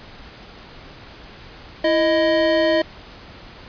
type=tone pair together; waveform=square; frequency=331.1 / 625 Hz; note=E4 / D#5; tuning=+8 / +8 cents; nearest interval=major seventh; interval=1100 cents; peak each=-21 / -17 dBFS; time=1.84-2.82 s; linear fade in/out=5 ms; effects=pink hiss -41 dBFS RMS until 3.68 s + resampled to 11025 Hz